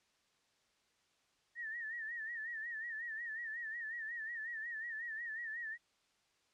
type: tone with vibrato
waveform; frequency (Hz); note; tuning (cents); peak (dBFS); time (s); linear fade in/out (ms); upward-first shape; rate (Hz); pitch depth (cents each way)
sine; 1824; A#6; -38; -40; 1.55-5.78; 50; sine; 5.5; 91
effects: white hiss -75 dBFS RMS until 6.53 s + low-pass 6000 Hz 12 dB/octave